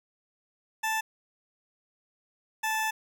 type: tone pair in turn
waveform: 20% pulse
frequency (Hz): 880 / 876.1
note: A5 / A5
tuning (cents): 0 / -8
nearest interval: unison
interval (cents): 8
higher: first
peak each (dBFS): -22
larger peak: neither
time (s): 0.83-1.01 / 2.63-2.91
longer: second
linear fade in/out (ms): 10
effects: none